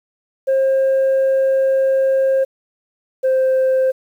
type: tone pair in turn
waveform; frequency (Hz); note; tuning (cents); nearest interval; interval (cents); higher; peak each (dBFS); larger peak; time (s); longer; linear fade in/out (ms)
sine; 534 / 523; C5 / C5; +35 / -1; unison; 36; first; -10 / -10; neither; 0.47-2.45 / 3.23-3.92; first; 20
effects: tanh soft clip ceiling -11 dBFS + 8-bit